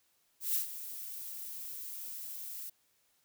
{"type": "noise with ADSR envelope", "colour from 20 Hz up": "violet", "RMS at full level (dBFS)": -30, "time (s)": [0.4, 2.7], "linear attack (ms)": 150, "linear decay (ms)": 110, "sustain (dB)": -13, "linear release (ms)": 10, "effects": ["white hiss -73 dBFS RMS until 3.24 s"]}